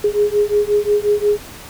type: beating tone pair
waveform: sine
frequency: 411.8 / 417.4 Hz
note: G#4 / G#4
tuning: -15 / +9 cents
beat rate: 5.6 Hz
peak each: -16 dBFS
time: 0.04-1.38 s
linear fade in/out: 5 ms
effects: pink hiss -36 dBFS RMS until 1.69 s